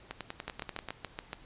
two click trains, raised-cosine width 0.3 ms, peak -21 / -20 dBFS, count 9 / 7, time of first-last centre 0.11-0.887 / 0.48-1.331 s, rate 10.3 / 7.05 Hz, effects pink hiss -56 dBFS RMS until 1.45 s + resampled to 8000 Hz

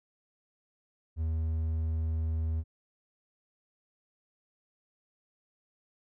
triangle tone, 80.1 Hz, E2, 49 cents flat, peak -26 dBFS, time 1.16-2.64 s, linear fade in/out 50 ms, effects none

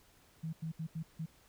sine tone bursts at uneven times, 160.8 Hz, E3, 43 cents flat, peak -36 dBFS, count 5, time 0.43-0.53 / 0.62-0.72 / 0.79-0.87 / 0.95-1.03 / 1.19-1.26 s, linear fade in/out 10 ms, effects pink hiss -65 dBFS RMS until 1.48 s

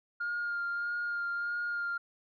sine tone with vibrato, 1411 Hz, F6, 17 cents sharp, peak -30 dBFS, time 0.2-1.98 s, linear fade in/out 10 ms, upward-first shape sine, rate 1.6 Hz, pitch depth 18 cents each way, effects tanh soft clip ceiling -28 dBFS

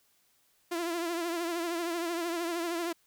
sawtooth tone with vibrato, 340 Hz, F4, 46 cents flat, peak -27 dBFS, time 0.71-2.93 s, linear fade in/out 10 ms, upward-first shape triangle, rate 13 Hz, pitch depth 74 cents each way, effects white hiss -69 dBFS RMS until 3.06 s

